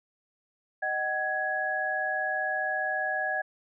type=tone cluster; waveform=sine; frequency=620 / 755 / 1669 Hz; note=D#5 / F#5 / G#6; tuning=-6 / +35 / +8 cents; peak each=-34 / -32 / -29 dBFS; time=0.82-3.42 s; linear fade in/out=10 ms; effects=none